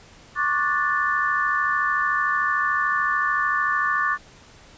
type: chord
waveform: sine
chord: D major seventh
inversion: third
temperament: just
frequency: 1101.2 / 1174.7 / 1468.3 / 1762 Hz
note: C#6 / D6 / F#6 / A6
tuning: -12 / 0 / -14 / +2 cents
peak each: -27 / -24 / -28 / -23 dBFS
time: 0.35-4.18 s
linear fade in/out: 50 ms
effects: pink hiss -49 dBFS RMS until 4.77 s + resampled to 16000 Hz